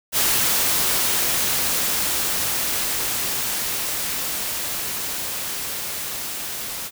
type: noise with level ramp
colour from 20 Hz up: white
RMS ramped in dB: -19 to -30 dBFS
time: 0.12-6.91 s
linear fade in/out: 50 ms
effects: none